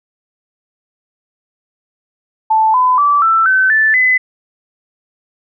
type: tone with pitch steps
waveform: sine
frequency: 878 / 1008.6 / 1158.5 / 1330.8 / 1528.7 / 1756 / 2017 Hz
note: A5 / B5 / D6 / E6 / G6 / A6 / B6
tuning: -4 / +36 / -24 / +16 / -44 / -4 / +36 cents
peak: -8 dBFS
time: 2.5-4.18 s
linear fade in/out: 10 ms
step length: 240 ms
effects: none